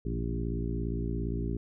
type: harmonic tone with a mistuned harmonic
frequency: 57.4 Hz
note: A#1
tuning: 26 cents flat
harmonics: 1 / 2 / 3 / 4 / 5 / 6 / 7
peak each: -33 / -36 / -38 / -39 / -40 / -41 / -41 dBFS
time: 0.05-1.57 s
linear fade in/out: 5 ms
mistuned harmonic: 2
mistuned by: +71 cents
effects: none